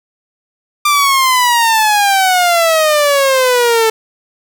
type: exponential sweep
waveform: sawtooth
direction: down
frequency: 1193 to 440 Hz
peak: -5 dBFS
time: 0.85-3.9 s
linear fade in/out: 5 ms
effects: 7-bit